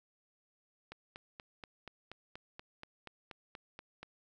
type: click train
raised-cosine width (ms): 0.3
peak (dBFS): -30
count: 14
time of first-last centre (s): 0.92-4.03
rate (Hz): 4.18
effects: none